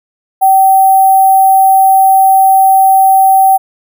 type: tone with sample-and-hold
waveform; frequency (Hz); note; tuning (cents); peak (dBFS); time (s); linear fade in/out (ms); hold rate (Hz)
sine; 770; G5; -31; -3; 0.41-3.58; 20; 11025
effects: none

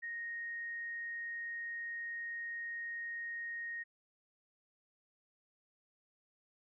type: tone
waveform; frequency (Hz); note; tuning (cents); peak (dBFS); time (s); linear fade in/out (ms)
sine; 1864.7; A#6; 0; -39; 0.02-3.84; 20
effects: none

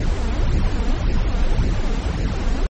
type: noise with flanger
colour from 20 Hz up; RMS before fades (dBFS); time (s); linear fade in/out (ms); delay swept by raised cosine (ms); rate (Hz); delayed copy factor
brown; -18; 0-2.67; 5; 0.41 to 4.41; 1.8; +0.65
effects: MP3 32 kbps

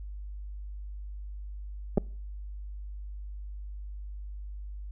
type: clicks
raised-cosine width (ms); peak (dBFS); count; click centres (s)
2; -11; 2; 1.975 / 1.98
effects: noise-tail reverb RT60 0.5 s tail -26 dB re dry + added 50 Hz sine -37 dBFS peak until 4.91 s

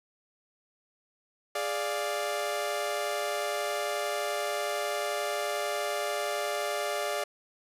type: chord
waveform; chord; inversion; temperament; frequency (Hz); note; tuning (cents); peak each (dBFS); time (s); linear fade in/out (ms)
sawtooth; D diminished; second; equal; 415.3 / 587.3 / 698.5; Ab4 / D5 / F5; 0 / 0 / 0; -32 / -28 / -31; 1.55-7.24; 5
effects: resampled to 32000 Hz

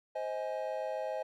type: chord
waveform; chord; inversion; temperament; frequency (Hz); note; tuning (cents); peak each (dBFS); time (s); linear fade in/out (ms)
triangle; Ab major; first; equal with one note detuned; 523.3 / 630.6 / 830.6; C5 / Eb5 / Ab5; 0 / +23 / 0; -36 / -35 / -39; 0.15-1.23; 10
effects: none

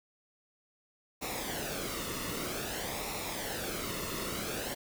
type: noise with flanger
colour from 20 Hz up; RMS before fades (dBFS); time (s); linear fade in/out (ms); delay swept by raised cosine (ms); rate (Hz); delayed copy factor
pink; -37; 1.21-4.75; 20; 0.63 to 1.28; 0.52; -0.6
effects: none

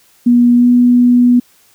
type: tone with pitch glide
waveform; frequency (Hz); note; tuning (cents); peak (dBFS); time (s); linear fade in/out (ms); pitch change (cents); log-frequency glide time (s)
sine; 241.4 to 244.6; B3 to B3; -39 to -16; -5; 0.26-1.4; 10; +23; 0.55-0.67
effects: white hiss -50 dBFS RMS until 1.74 s

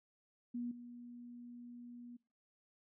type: tone with level steps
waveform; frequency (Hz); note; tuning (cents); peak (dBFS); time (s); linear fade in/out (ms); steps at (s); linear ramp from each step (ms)
sine; 241.1; B3; -41; -38 / -49; 0.54-2.17; 10; 0.71; 5
effects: noise-tail reverb RT60 0.5 s tail -25 dB re dry

